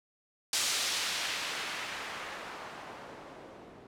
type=noise with low-pass filter sweep; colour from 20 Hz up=blue; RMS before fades=-37 dBFS; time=0.53-3.87 s; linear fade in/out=2 ms; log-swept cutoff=5900 to 400 Hz; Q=0.79; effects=none